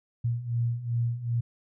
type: beating tone pair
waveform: sine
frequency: 116.54 / 119.14 Hz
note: A#2 / A#2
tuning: 0 / +38 cents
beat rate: 2.6 Hz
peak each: -31 / -27 dBFS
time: 0.24-1.41 s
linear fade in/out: 10 ms
effects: none